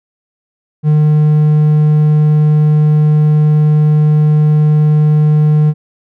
triangle tone, 151.6 Hz, D#3, 45 cents flat, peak -4 dBFS, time 0.83-5.74 s, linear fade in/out 50 ms, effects none

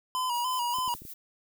square tone with vibrato, 987.8 Hz, B5, in tune, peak -28 dBFS, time 0.15-0.94 s, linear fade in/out 0 ms, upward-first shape square, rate 3.4 Hz, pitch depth 52 cents each way
violet noise with tremolo, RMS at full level -42 dBFS, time 0.33-1.14 s, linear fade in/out 10 ms, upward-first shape sine, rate 5.4 Hz, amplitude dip 65%
clicks, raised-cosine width 3 ms, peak -34 dBFS, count 5, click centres 0.786 / 0.878 / 0.95 / 1.02 / 1.052 s
effects none

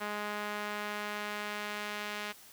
sawtooth tone with band-pass filter sweep, 208.2 Hz, G#3, 5 cents sharp, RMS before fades -38 dBFS, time 0-2.33 s, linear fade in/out 20 ms, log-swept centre 1400 to 2400 Hz, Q 0.9, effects white hiss -55 dBFS RMS until 2.52 s

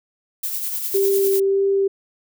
violet noise with tremolo, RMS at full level -24 dBFS, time 0.43-1.4 s, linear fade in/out 5 ms, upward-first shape sine, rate 10 Hz, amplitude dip 40%
sine tone with vibrato, 392 Hz, G4, in tune, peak -15 dBFS, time 0.94-1.88 s, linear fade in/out 10 ms, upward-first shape sine, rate 1.7 Hz, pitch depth 8 cents each way
effects none

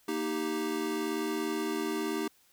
square chord, Eb major, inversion second, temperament equal, 233.1 / 311.1 / 392 Hz, Bb3 / Eb4 / G4, 0 / 0 / 0 cents, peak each -39 / -34 / -35 dBFS, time 0.08-2.28 s, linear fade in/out 5 ms, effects white hiss -65 dBFS RMS until 2.52 s

